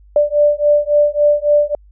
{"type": "beating tone pair", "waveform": "sine", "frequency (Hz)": [587.3, 590.9], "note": ["D5", "D5"], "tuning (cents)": [0, 10], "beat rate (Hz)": 3.6, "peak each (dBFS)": -13, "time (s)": [0.16, 1.75], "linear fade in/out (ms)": 2, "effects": ["added 50 Hz sine -42 dBFS peak until 1.91 s"]}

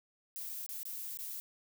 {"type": "noise with dropouts", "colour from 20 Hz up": "violet", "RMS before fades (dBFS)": -42, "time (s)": [0.36, 1.4], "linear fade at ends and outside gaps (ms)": 0, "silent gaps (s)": [[0.491, 0.495], [0.663, 0.69], [0.831, 0.854], [1.172, 1.189]], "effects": []}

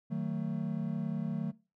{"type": "chord", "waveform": "triangle", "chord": "D# diminished", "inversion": "none", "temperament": "just", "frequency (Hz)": [155.56, 186.68, 224], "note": ["D#3", "F#3", "A3"], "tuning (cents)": [0, 16, 31], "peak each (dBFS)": -34, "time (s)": [0.1, 1.52], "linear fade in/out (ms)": 20, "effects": ["noise-tail reverb RT60 0.3 s tail -20 dB re dry"]}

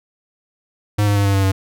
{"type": "tone with pitch steps", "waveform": "square", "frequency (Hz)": [103.83, 102.22, 100.64, 99.08, 97.55, 96.04], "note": ["G#2", "G#2", "G2", "G2", "G2", "G2"], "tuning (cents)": [0, -27, 46, 19, -8, -35], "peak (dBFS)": -14, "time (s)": [0.98, 1.52], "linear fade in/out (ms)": 10, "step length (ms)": 90, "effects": []}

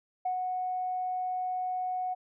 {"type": "tone with ADSR envelope", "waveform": "sine", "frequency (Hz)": 736, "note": "F#5", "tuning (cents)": -9, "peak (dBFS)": -26, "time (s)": [0.25, 2.15], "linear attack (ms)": 8, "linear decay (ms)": 97, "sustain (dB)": -3, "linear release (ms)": 22, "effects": ["tanh soft clip ceiling -22 dBFS"]}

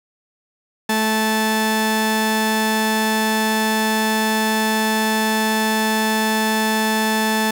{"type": "tone pair together", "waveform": "sawtooth", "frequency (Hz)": [218.5, 874], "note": ["A3", "A5"], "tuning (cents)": [-12, -12], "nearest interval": "2 octaves", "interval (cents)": 2400, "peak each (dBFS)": -15, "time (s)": [0.89, 7.51], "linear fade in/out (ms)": 5, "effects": []}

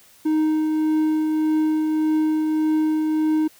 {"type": "tone with tremolo", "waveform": "triangle", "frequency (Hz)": 311.1, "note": "D#4", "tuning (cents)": 0, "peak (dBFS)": -14, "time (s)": [0.25, 3.48], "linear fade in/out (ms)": 10, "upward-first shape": "triangle", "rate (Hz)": 1.7, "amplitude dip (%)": 30, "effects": ["white hiss -52 dBFS RMS until 3.59 s"]}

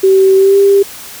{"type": "tone with pitch glide", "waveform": "sine", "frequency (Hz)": [383.5, 397], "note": ["G4", "G4"], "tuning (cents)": [-38, 22], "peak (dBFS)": -4, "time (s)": [0.03, 0.83], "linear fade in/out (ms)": 10, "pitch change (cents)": 60, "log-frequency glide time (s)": [0.36, 0.58], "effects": ["white hiss -30 dBFS RMS until 1.2 s"]}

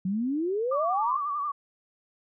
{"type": "exponential sweep", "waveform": "sine", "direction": "up", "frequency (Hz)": [180, 1108.7], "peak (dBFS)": -25, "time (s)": [0.05, 1.17], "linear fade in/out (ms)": 5}
{"type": "tone with vibrato", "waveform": "sine", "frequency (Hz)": 1162, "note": "D6", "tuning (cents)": -19, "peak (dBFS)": -27, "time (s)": [0.71, 1.52], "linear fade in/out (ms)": 10, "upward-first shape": "sine", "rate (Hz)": 11, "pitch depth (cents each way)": 64}
{"effects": []}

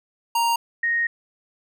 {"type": "tone pair in turn", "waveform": ["square", "sine"], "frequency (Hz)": [932.3, 1864.6], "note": ["A#5", "A#6"], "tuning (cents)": [0, 0], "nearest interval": "octave", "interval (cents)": 1200, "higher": "second", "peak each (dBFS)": -19, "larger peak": "neither", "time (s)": [[0.35, 0.56], [0.83, 1.07]], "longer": "second", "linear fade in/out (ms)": 5, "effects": []}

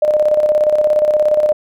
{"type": "tone with tremolo", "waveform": "sine", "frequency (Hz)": 605, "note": "D#5", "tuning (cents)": -49, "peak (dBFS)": -8, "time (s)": [0.02, 1.53], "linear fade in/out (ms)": 5, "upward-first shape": "square", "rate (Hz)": 17, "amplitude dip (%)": 50, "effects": []}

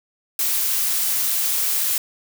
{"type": "noise", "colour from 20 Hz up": "blue", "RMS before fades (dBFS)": -21, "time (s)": [0.39, 1.98], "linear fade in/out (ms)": 2, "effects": []}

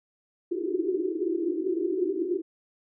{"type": "band-pass noise", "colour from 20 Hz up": "pink", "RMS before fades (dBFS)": -28, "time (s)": [0.51, 2.42], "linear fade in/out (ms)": 10, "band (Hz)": [320, 390], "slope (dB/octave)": 96, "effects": []}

